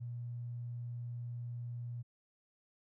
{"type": "tone with tanh clipping", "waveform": "triangle", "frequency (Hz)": 120, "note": "B2", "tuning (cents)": -49, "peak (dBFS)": -39, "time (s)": [0, 2.03], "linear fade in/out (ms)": 20, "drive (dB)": 3, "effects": []}